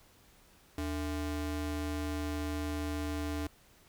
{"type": "ring-modulated tone", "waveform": "square", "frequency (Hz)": 185.5, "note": "F#3", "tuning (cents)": 5, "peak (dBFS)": -31, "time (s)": [0.78, 3.47], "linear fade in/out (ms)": 2, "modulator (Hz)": 107, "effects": ["pink hiss -62 dBFS RMS until 3.88 s"]}